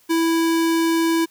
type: tone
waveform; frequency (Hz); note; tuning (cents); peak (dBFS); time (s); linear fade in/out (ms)
square; 329.6; E4; 0; -17; 0.09-1.26; 20
effects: white hiss -56 dBFS RMS until 1.3 s